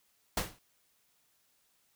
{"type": "noise with exponential decay", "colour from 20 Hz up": "pink", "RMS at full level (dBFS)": -27, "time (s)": [0.37, 0.59], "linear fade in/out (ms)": 5, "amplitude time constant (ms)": 46, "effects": ["white hiss -72 dBFS RMS until 1.95 s"]}